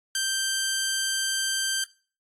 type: tone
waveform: 10% pulse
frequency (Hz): 1568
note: G6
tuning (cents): 0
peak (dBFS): -16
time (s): 0.15-1.84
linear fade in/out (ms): 2
effects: noise-tail reverb RT60 0.4 s tail -22 dB re dry + AAC 64 kbps